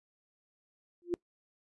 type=tone with exponential growth; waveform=sine; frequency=349.2 Hz; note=F4; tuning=in tune; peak=-24 dBFS; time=1.02-1.14 s; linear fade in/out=0 ms; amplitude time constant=24 ms; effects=noise-tail reverb RT60 0.1 s tail -23 dB re dry + resampled to 24000 Hz